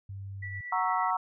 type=tone; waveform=sine; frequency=97.9 Hz; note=G2; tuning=2 cents flat; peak=-37 dBFS; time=0.09-0.61 s; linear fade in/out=5 ms
type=tone with tremolo; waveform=sine; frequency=1958 Hz; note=B6; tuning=15 cents flat; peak=-36 dBFS; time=0.42-1.11 s; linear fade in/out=10 ms; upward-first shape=sine; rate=8.7 Hz; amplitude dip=35%
type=chord; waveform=sine; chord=F# dominant seventh; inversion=none; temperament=equal; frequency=740 / 932.3 / 1108.7 / 1318.5 Hz; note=F#5 / A#5 / C#6 / E6; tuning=0 / 0 / 0 / 0 cents; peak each=-31 / -30 / -31 / -32 dBFS; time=0.72-1.17 s; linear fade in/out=5 ms
effects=none